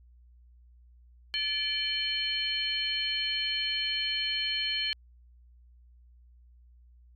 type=tone cluster; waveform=sine; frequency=1732 / 2341 / 3054 / 4295 Hz; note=A6 / D7 / G7 / C8; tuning=-28 / -6 / -46 / +44 cents; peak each=-39 / -35 / -31 / -33 dBFS; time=1.34-4.93 s; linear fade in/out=0 ms; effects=added 60 Hz sine -54 dBFS peak until 7.15 s + AAC 64 kbps